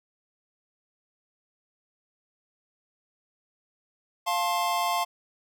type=chord; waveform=square; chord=F major; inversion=none; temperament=equal with one note detuned; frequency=698.5 / 880 / 1064.8 Hz; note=F5 / A5 / C6; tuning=0 / 0 / +30 cents; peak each=-29 / -31 / -29 dBFS; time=4.26-5.05 s; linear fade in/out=20 ms; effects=none